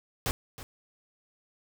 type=noise with echo; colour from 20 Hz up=pink; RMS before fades=-29 dBFS; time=0.26-0.31 s; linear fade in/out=0 ms; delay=320 ms; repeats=1; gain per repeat=-14 dB; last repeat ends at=0.63 s; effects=none